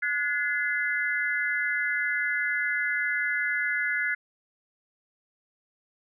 sine tone cluster, 1456 / 1701 / 2049 Hz, F#6 / G#6 / C7, -28 / +41 / -37 cents, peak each -29 dBFS, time 0.02-4.15 s, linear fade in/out 10 ms, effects none

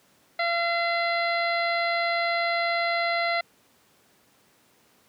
harmonic tone, 683 Hz, F5, 39 cents flat, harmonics 1 / 2 / 3 / 4 / 5 / 6 / 7, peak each -26 / -31 / -27 / -41 / -41 / -34 / -46 dBFS, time 0.39-3.41 s, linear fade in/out 5 ms, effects pink hiss -61 dBFS RMS until 5.08 s + high-pass 150 Hz 12 dB/octave

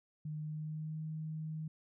sine tone with pitch glide, 152.9 to 156.75 Hz, D#3 to D#3, -30 to +13 cents, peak -38 dBFS, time 0.25-1.68 s, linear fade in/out 5 ms, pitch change +43 cents, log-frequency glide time 0.41-1.02 s, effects none

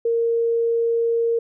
sine tone, 463.2 Hz, A#4, 11 cents flat, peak -17 dBFS, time 0.05-1.39 s, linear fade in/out 5 ms, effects none

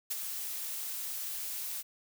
blue noise with ADSR envelope, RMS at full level -32 dBFS, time 0.1-1.83 s, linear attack 13 ms, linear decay 26 ms, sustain -6 dB, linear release 30 ms, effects none

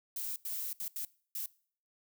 violet noise bursts at uneven times, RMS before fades -38 dBFS, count 5, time 0.16-0.36 / 0.45-0.73 / 0.8-0.88 / 0.96-1.05 / 1.35-1.46 s, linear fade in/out 2 ms, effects noise-tail reverb RT60 0.5 s tail -22 dB re dry

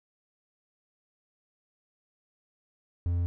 triangle tone with hard clipping, 87 Hz, F2, 6 cents flat, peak -26 dBFS, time 3.06-3.26 s, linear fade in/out 0 ms, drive 6 dB, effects none

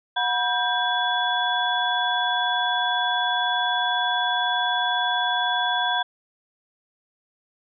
sine tone cluster, 728 / 970 / 1581 / 3412 Hz, F#5 / B5 / G6 / G#7, -28 / -31 / +14 / +46 cents, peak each -26 dBFS, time 0.16-6.03 s, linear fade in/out 10 ms, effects none

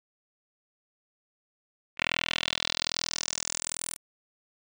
10% pulse tone with band-pass filter sweep, 41.2 Hz, E1, in tune, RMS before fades -32 dBFS, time 1.97-3.98 s, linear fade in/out 50 ms, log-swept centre 2400 to 9900 Hz, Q 2.8, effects none

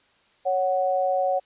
sine tone pair together, 554.4 / 741.7 Hz, C#5 / F#5, 0 / +4 cents, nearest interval perfect fourth, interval 504 cents, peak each -23 dBFS, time 0.45-1.4 s, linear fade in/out 20 ms, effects white hiss -61 dBFS RMS until 1.45 s + resampled to 8000 Hz

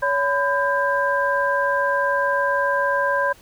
sine tone cluster, 563 / 1004 / 1593 Hz, C#5 / B5 / G6, +27 / +28 / +27 cents, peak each -22 dBFS, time 0.02-3.33 s, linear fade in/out 10 ms, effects pink hiss -50 dBFS RMS until 3.41 s

